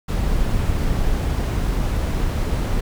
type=noise; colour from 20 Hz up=brown; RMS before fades=-20 dBFS; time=0.08-2.81 s; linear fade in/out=10 ms; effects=none